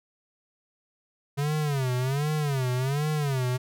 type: tone with vibrato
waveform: square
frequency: 138.59 Hz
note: C#3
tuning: in tune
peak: -25 dBFS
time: 1.37-3.58 s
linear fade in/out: 20 ms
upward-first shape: sine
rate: 1.3 Hz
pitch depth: 180 cents each way
effects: none